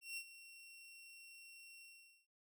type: tone with ADSR envelope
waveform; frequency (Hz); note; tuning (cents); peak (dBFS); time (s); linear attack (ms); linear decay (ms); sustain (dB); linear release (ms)
sawtooth; 2728; F7; -41; -39; 0.01-2.27; 160; 65; -14; 450
effects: none